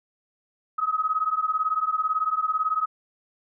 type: beating tone pair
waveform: sine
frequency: 1260 / 1278 Hz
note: D#6 / D#6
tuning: +21 / +46 cents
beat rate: 18 Hz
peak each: -25 dBFS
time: 0.78-2.86 s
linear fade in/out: 10 ms
effects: none